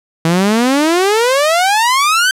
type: exponential sweep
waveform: sawtooth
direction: up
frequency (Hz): 160 to 1573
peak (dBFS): -6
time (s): 0.25-2.31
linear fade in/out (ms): 2
effects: low-pass 11000 Hz 12 dB/octave